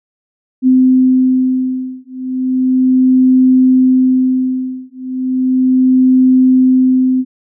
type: beating tone pair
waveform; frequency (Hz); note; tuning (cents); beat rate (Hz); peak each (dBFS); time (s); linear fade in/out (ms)
sine; 257.2 / 257.55; C4 / C4; -30 / -27; 0.35; -11; 0.62-7.25; 50
effects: none